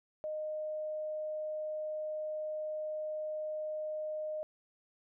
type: tone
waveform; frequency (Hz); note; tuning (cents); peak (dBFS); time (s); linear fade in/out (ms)
sine; 616; D#5; -17; -35; 0.24-4.43; 0
effects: none